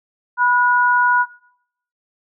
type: tone pair together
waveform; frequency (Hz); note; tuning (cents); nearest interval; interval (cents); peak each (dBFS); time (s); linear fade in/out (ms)
sine; 984.1 / 1450; B5 / F#6; -6 / -35; perfect fifth; 671; -15; 0.37-1.26; 50
effects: noise-tail reverb RT60 0.7 s tail -19 dB re dry